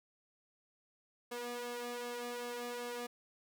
sawtooth tone with flanger, 241.8 Hz, B3, 36 cents flat, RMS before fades -42 dBFS, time 1.31-3.07 s, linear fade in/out 10 ms, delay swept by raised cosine 1.8 to 2.42 ms, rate 2.6 Hz, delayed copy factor +0.85, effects none

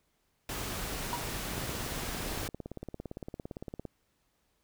pink noise, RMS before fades -37 dBFS, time 0.49-2.48 s, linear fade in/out 2 ms
triangle tone with exponential decay, 960 Hz, B5, 49 cents flat, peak -26 dBFS, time 1.13-1.25 s, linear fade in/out 0 ms, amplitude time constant 25 ms
click train, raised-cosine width 2 ms, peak -26 dBFS, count 41, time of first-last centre 1.58-3.853 s, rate 17.6 Hz
effects pink hiss -75 dBFS RMS until 4.63 s

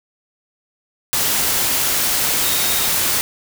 sine tone in noise, 3729 Hz, A#7, in tune, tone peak -27 dBFS, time 2.45-2.88 s, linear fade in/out 0 ms, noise white, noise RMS -18 dBFS, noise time 1.13-3.21 s, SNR -12 dB, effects none

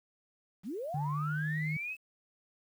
sine linear sweep, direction up, 155.56 to 2637 Hz, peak -35 dBFS, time 0.63-1.97 s, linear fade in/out 50 ms
sine tone with pitch glide, 146.83 to 154.75 Hz, D3 to D#3, 0 to -9 cents, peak -31 dBFS, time 0.94-1.77 s, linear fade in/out 5 ms, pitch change +91 cents, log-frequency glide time 1.05-1.53 s
effects tanh soft clip ceiling -24 dBFS + 10-bit

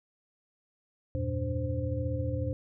sine tone cluster, 81.6 / 95.8 / 117.7 / 291.8 / 521 Hz, E2 / G2 / A#2 / D4 / C5, -17 / -39 / +17 / -11 / -7 cents, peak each -34 / -37 / -33 / -38 / -36 dBFS, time 1.15-2.53 s, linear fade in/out 0 ms, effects none

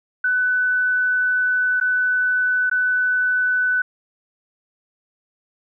sine tone with dropouts, 1498 Hz, F#6, 21 cents sharp, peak -16 dBFS, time 0.24-3.82 s, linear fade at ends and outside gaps 5 ms, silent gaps 1.801-1.811 / 2.698-2.713 s, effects none

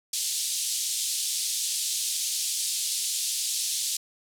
white band-pass noise, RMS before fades -29 dBFS, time 0.13-3.97 s, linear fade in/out 5 ms, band 3400 to 10000 Hz, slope 24 dB/octave, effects none

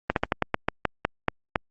slowing click train, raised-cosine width 0.5 ms, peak -6 dBFS, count 11, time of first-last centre 0.1-1.558 s, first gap 62 ms, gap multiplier 1.18, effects Opus 24 kbps

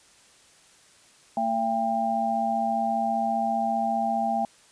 sine tone cluster, 226.3 / 679 / 794 Hz, A3 / F5 / G5, +49 / -49 / +22 cents, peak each -30 / -28 / -25 dBFS, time 1.37-4.45 s, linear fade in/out 2 ms, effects white hiss -56 dBFS RMS until 4.71 s + resampled to 22050 Hz

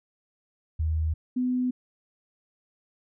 sine tone pair in turn, 79.1 / 251.1 Hz, D#2 / B3, +29 / +29 cents, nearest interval octave + minor sixth, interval 2000 cents, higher second, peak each -23 dBFS, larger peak neither, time 0.79-1.14 / 1.36-1.71 s, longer neither, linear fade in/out 10 ms, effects none

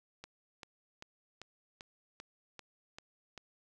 click train, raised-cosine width 0.2 ms, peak -29 dBFS, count 9, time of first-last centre 0.24-3.377 s, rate 2.55 Hz, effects none

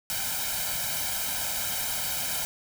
white noise with comb filter, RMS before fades -30 dBFS, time 0.1-2.45 s, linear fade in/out 0 ms, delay 1.3 ms, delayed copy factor +0.85, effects none

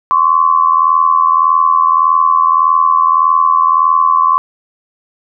sine tone pair together, 1046.5 / 1128.2 Hz, C6 / C#6, 0 / +30 cents, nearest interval minor second, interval 130 cents, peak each -10 dBFS, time 0.11-4.38 s, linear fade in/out 0 ms, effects none

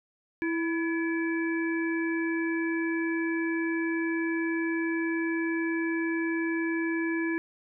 harmonic tone with a mistuned harmonic, 329.6 Hz, E4, in tune, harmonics 1 / 3 / 5 / 7, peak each -27 / -42 / -34 / -38 dBFS, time 0.42-7.38 s, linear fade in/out 0 ms, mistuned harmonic 5, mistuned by +54 cents, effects none

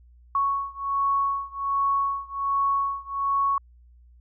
sine beating tone pair, 1108.7 / 1110 Hz, C#6 / C#6, 0 / +2 cents, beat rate 1.3 Hz, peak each -25 / -26 dBFS, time 0.35-3.58 s, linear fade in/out 2 ms, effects added 60 Hz sine -50 dBFS peak until 4.2 s

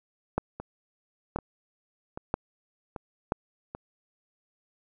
two click trains, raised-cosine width 1 ms, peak -11 / -22 dBFS, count 4 / 5, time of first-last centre 0.38-3.321 / 0.6-3.75 s, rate 1.02 / 1.27 Hz, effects none

